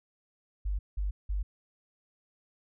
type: tone bursts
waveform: sine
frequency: 49.43 Hz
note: G1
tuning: 15 cents sharp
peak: -28 dBFS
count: 3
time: 0.65-1.43 s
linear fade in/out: 10 ms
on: 140 ms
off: 180 ms
effects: none